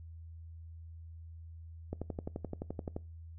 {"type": "click train", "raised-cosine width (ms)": 2, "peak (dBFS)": -24, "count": 13, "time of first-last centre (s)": [1.93, 2.964], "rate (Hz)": 11.6, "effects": ["noise-tail reverb RT60 0.3 s tail -22 dB re dry", "added 82 Hz sine -46 dBFS peak until 3.38 s"]}